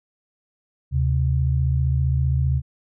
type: tone pair together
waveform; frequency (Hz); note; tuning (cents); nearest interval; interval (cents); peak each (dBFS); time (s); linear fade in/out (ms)
sine; 76.26 / 131.5; D#2 / C3; -34 / +9; major sixth; 943; -20; 0.91-2.62; 50
effects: none